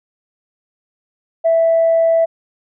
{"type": "tone", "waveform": "sine", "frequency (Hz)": 659.3, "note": "E5", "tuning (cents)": 0, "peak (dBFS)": -9, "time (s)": [1.44, 2.26], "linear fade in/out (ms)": 20, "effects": ["tanh soft clip ceiling -6 dBFS"]}